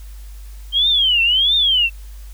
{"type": "tone with vibrato", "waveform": "sine", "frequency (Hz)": 3136, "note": "G7", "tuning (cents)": 0, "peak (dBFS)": -12, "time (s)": [0.72, 1.9], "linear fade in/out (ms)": 50, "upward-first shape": "triangle", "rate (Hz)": 1.5, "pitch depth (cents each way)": 280, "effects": ["added 50 Hz sine -32 dBFS peak until 2.33 s", "white hiss -49 dBFS RMS until 2.33 s"]}